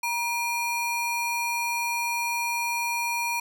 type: ring-modulated tone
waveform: square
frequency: 1677 Hz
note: G#6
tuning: 16 cents sharp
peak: -23 dBFS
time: 0.03-3.4 s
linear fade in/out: 5 ms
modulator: 728 Hz
effects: none